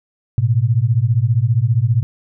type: beating tone pair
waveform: sine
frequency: 108.9 / 123.9 Hz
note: A2 / B2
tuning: -17 / +6 cents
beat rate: 15 Hz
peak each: -15 dBFS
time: 0.38-2.03 s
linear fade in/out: 0 ms
effects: none